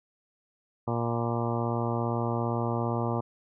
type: harmonic tone with a mistuned harmonic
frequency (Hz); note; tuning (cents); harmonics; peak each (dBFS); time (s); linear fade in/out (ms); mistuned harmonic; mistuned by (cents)
117.5; A#2; +14; 1 / 2 / 3 / 4 / 5 / 6 / 7 / 8 / 9 / 10; -30 / -33 / -35 / -36 / -37 / -38 / -38 / -39 / -40 / -40; 0.87-3.21; 10; 9; -37
effects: none

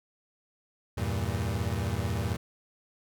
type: chord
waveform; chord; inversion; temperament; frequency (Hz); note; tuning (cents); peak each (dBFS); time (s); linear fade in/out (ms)
35% pulse; E diminished; none; equal; 82.41 / 98 / 116.54; E2 / G2 / Bb2; 0 / 0 / 0; -31; 0.97-2.37; 10
effects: none

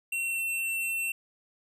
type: tone with pitch glide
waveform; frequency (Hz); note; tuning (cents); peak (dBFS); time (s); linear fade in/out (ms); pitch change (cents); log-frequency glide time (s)
square; 2723 to 2701; F7 to E7; -44 to +42; -29; 0.12-1.12; 5; -14; 0.24-0.41
effects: none

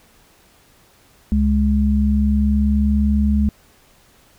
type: tone pair together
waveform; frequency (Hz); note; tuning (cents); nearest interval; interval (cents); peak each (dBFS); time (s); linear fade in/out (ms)
sine; 69.88 / 209.4; C#2 / G#3; +15 / +15; octave + perfect fifth; 1900; -16; 1.32-3.49; 0
effects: pink hiss -53 dBFS RMS until 4.38 s

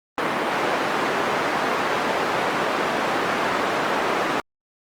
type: band-pass noise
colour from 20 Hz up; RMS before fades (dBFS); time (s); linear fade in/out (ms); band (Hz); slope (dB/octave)
white; -23; 0.18-4.4; 0; 230 to 1300; 12
effects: Opus 32 kbps

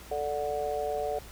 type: chord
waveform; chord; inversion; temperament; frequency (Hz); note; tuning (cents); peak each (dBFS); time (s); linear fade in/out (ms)
sine; D major; second; just; 440.5 / 587.3 / 734.2; A4 / D5 / F#5; +2 / 0 / -14; -33; 0.11-1.19; 5
effects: added 60 Hz sine -48 dBFS peak until 1.31 s + pink hiss -49 dBFS RMS until 1.31 s

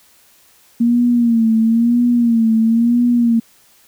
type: tone with vibrato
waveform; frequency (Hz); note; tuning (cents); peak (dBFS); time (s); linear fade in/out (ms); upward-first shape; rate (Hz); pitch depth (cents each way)
sine; 232.3; A#3; -6; -10; 0.8-3.4; 10; sine; 1; 72
effects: white hiss -51 dBFS RMS until 3.87 s

